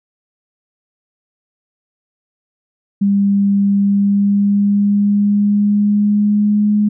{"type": "tone with pitch glide", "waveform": "sine", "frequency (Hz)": [199.8, 208.9], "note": ["G3", "G#3"], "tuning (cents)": [33, 10], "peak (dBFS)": -10, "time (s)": [3.01, 6.89], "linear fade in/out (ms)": 10, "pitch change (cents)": 77, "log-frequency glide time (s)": [3.76, 6.76], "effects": []}